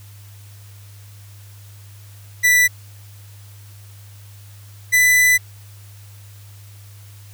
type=tone pair in turn; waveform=45% pulse; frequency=1975.5 / 1993.8 Hz; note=B6 / B6; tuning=0 / +16 cents; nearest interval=unison; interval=16 cents; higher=second; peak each=-11 / -11 dBFS; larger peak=neither; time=2.43-2.68 / 4.92-5.38 s; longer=second; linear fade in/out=20 ms; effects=added 101 Hz sine -39 dBFS peak until 7.33 s + white hiss -49 dBFS RMS until 7.33 s